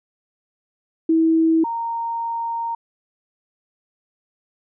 sine tone pair in turn, 324.2 / 925.5 Hz, E4 / A#5, -29 / -13 cents, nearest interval octave + tritone, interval 1816 cents, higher second, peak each -13 / -22 dBFS, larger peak first, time 1.09-1.64 / 1.64-2.75 s, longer second, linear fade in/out 5 ms, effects none

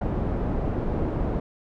pink low-pass noise, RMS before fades -26 dBFS, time 0.01-1.4 s, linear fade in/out 5 ms, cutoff 630 Hz, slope 12 dB/octave, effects none

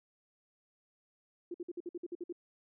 sine tone bursts, 349.2 Hz, F4, in tune, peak -37 dBFS, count 10, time 1.51-2.326 s, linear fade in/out 5 ms, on 33 ms, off 54 ms, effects none

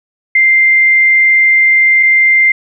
sine tone pair in turn, 2093 / 2093 Hz, C7 / C7, 0 / 0 cents, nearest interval unison, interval 0 cents, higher neither, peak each -5 dBFS, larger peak neither, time 0.35-2.03 / 2.03-2.52 s, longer first, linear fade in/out 5 ms, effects none

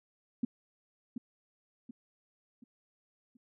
sine tone with echo, 241 Hz, B3, 42 cents flat, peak -26 dBFS, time 0.43-0.45 s, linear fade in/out 5 ms, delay 730 ms, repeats 4, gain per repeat -8 dB, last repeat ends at 3.37 s, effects none

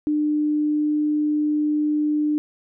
sine tone, 300.1 Hz, D4, 38 cents sharp, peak -18 dBFS, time 0.07-2.38 s, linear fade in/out 0 ms, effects none

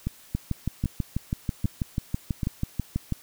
two click trains, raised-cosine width 5 ms, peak -13 / -14 dBFS, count 18 / 4, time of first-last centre 0.35-3.123 / 0.07-2.432 s, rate 6.13 / 1.27 Hz, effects white hiss -52 dBFS RMS until 3.22 s

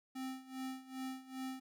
square tone with tremolo, 261.6 Hz, C4, in tune, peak -40 dBFS, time 0.15-1.6 s, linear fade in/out 10 ms, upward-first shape sine, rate 2.5 Hz, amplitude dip 85%, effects none

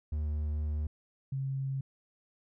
triangle / sine tone pair in turn, 75.4 / 135.01 Hz, D2 / C#3, +46 / -45 cents, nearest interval minor seventh, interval 1009 cents, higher second, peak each -28 / -31 dBFS, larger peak first, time 0.12-0.87 / 1.32-1.81 s, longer first, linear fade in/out 5 ms, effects none

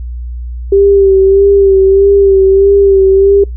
sine tone with vibrato, 392 Hz, G4, in tune, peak -3 dBFS, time 0.72-3.44 s, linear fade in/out 5 ms, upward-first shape sine, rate 1.6 Hz, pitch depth 33 cents each way, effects noise-tail reverb RT60 0.2 s tail -26 dB re dry + added 60 Hz sine -18 dBFS peak until 3.56 s

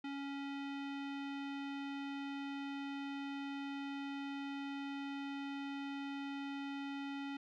square tone with low-pass filter, 278.8 Hz, C#4, 10 cents sharp, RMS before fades -43 dBFS, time 0.04-7.37 s, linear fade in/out 5 ms, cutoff 3000 Hz, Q 1.7, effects none

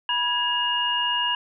sine tone cluster, 974 / 1658 / 2846 Hz, B5 / G#6 / F7, -24 / -3 / +32 cents, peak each -26 / -30 / -23 dBFS, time 0.09-1.35 s, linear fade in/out 2 ms, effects none

